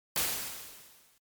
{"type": "noise with exponential decay", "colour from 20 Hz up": "white", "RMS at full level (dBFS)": -27, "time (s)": [0.16, 1.18], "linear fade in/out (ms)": 2, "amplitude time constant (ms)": 220, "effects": ["MP3 96 kbps"]}